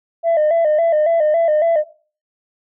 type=tone with vibrato; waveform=sine; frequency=638 Hz; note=D#5; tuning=43 cents sharp; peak=-10 dBFS; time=0.23-1.84 s; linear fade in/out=50 ms; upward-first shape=square; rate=3.6 Hz; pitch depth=82 cents each way; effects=noise-tail reverb RT60 0.4 s tail -19 dB re dry + tanh soft clip ceiling -10 dBFS